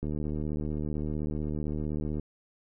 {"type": "click train", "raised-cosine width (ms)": 3, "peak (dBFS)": -21, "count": 165, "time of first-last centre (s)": [0.03, 2.196], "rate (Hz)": 75.7, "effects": []}